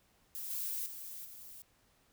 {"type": "noise with level steps", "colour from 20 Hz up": "violet", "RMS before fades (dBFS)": [-42, -38, -46, -51], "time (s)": [0.35, 1.62], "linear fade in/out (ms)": 0, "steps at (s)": [0.5, 0.86, 1.25], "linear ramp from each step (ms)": 2, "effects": ["pink hiss -70 dBFS RMS until 2.12 s"]}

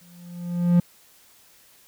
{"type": "tone with exponential growth", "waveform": "triangle", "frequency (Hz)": 174.61, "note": "F3", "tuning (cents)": 0, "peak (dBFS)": -10, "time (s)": [0.01, 0.8], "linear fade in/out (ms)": 5, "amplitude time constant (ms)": 170, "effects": ["white hiss -55 dBFS RMS until 1.87 s"]}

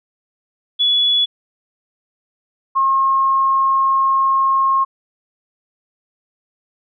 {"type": "tone pair in turn", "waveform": "sine", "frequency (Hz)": [3406, 1076.5], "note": ["G#7", "C6"], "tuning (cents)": [43, 49], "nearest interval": "octave + minor sixth", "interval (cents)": 1994, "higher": "first", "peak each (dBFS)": -12, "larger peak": "neither", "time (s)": [[0.79, 1.26], [2.75, 4.85]], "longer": "second", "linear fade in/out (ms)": 20, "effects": []}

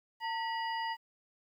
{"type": "harmonic tone with a mistuned harmonic", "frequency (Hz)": 968, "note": "B5", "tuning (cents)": -35, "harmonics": [1, 2, 3, 5], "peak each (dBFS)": [-34, -40, -44, -48], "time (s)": [0.2, 0.97], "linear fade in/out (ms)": 50, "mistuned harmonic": 1, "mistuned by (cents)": -110, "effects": ["11-bit"]}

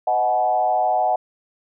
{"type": "tone with frequency modulation", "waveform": "sine", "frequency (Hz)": 740, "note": "F#5", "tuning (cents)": 0, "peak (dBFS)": -16, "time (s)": [0.07, 1.16], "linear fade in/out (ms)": 5, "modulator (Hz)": 113, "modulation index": 1, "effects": []}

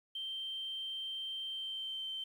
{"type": "tone with pitch glide", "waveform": "sine", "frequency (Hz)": [3136, 3109], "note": ["G7", "G7"], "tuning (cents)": [0, -15], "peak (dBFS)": -37, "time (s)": [0.15, 2.24], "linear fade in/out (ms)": 5, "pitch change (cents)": -15, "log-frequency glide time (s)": [1.46, 2.09], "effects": ["tanh soft clip ceiling -33 dBFS", "11-bit"]}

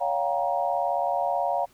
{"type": "chord", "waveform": "sine", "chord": "G half-diminished seventh", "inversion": "second", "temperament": "just", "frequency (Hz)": [564.5, 705.6, 784, 940.8], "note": ["Db5", "F5", "G5", "Bb5"], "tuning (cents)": [31, 18, 0, 16], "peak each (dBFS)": [-29, -26, -30, -30], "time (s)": [0, 1.66], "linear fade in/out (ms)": 20, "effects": ["pink hiss -59 dBFS RMS until 1.73 s"]}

